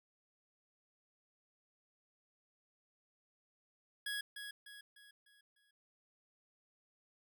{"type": "tone with echo", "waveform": "25% pulse", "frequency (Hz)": 1666, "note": "G#6", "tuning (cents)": 5, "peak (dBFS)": -34, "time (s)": [4.06, 4.21], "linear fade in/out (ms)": 5, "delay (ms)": 300, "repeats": 5, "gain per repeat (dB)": -7, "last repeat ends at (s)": 5.71, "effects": []}